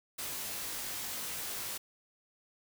white noise with comb filter, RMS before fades -39 dBFS, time 0.18-1.78 s, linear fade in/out 10 ms, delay 20 ms, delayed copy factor +0.75, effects none

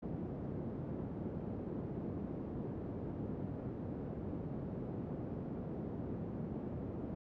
pink band-pass noise, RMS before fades -42 dBFS, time 0.02-7.15 s, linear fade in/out 10 ms, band 120 to 360 Hz, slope 12 dB/octave, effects none

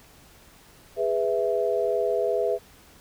sine chord, E major, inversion first, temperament just, 412 / 494.4 / 659.3 Hz, G#4 / B4 / E5, -14 / +2 / 0 cents, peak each -26 dBFS, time 0.96-2.59 s, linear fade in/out 50 ms, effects pink hiss -53 dBFS RMS until 3 s

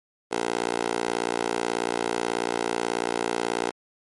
10% pulse tone with high-pass filter, 58.3 Hz, A#1, 1 cent sharp, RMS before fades -27 dBFS, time 0.31-3.71 s, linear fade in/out 10 ms, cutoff 480 Hz, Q 2.1, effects MP3 48 kbps

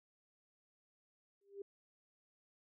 sine tone with exponential growth, 398.9 Hz, G4, 30 cents sharp, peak -40 dBFS, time 1.41-1.62 s, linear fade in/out 5 ms, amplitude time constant 45 ms, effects none

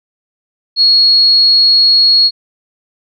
sine tone, 4320 Hz, C#8, 45 cents flat, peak -5 dBFS, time 0.76-2.31 s, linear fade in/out 50 ms, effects none

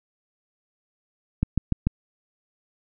click train, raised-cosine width 5 ms, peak -8 dBFS, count 4, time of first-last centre 1.43-1.87 s, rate 6.82 Hz, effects none

